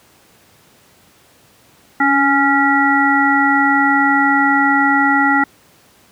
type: harmonic tone with a mistuned harmonic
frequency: 277.2 Hz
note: C#4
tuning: in tune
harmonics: 1 / 3 / 5 / 7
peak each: -16 / -16 / -16 / -16 dBFS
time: 2-5.44 s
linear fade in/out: 5 ms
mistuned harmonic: 1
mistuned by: +20 cents
effects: pink hiss -50 dBFS RMS until 6.11 s + high-pass 100 Hz 12 dB/octave